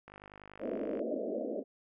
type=click train; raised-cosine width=0.5 ms; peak=-34 dBFS; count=47; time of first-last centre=0.08-0.993 s; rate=50.4 Hz
type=band-pass noise; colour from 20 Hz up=white; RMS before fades=-36 dBFS; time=0.59-1.64 s; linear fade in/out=50 ms; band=210 to 640 Hz; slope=96 dB/octave
effects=none